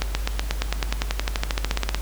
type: accelerating click train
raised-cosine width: 0.2 ms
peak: -5 dBFS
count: 23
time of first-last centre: 0.02-1.946 s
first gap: 130 ms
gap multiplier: 0.96
effects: added 50 Hz sine -25 dBFS peak until 2.01 s + pink hiss -39 dBFS RMS until 2.01 s